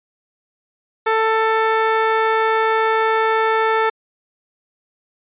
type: tone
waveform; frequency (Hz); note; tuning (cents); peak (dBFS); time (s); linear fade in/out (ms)
15% pulse; 443.4; A4; +13; -8; 1.06-3.9; 10
effects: resampled to 8000 Hz